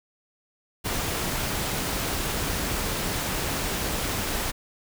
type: noise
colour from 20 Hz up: pink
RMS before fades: -28 dBFS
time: 0.84-4.52 s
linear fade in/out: 20 ms
effects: none